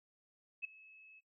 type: tone with ADSR envelope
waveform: sine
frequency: 2589 Hz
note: E7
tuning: 32 cents flat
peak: -35 dBFS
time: 0.62-1.21 s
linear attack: 26 ms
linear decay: 7 ms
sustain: -22 dB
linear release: 28 ms
effects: noise-tail reverb RT60 0.1 s tail -18 dB re dry